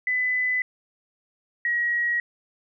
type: tone pair in turn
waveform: sine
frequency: 2004 / 1902.9 Hz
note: B6 / A#6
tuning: +25 / +35 cents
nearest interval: minor second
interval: 90 cents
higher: first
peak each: -21 dBFS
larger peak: neither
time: 0.07-0.62 / 1.65-2.2 s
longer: neither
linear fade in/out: 2 ms
effects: none